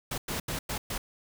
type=noise bursts at uneven times; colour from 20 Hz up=pink; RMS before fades=-33 dBFS; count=5; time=0.11-0.18 / 0.28-0.4 / 0.48-0.59 / 0.69-0.78 / 0.9-0.98 s; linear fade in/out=5 ms; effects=none